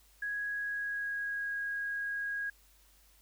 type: tone with pitch glide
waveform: sine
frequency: 1661.2 to 1642.1 Hz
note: G#6 to G#6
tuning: 0 to -20 cents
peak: -33 dBFS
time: 0.22-2.5 s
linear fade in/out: 5 ms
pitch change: -20 cents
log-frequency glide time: 0.47-1.57 s
effects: added 50 Hz sine -64 dBFS peak until 3.21 s + white hiss -65 dBFS RMS until 3.21 s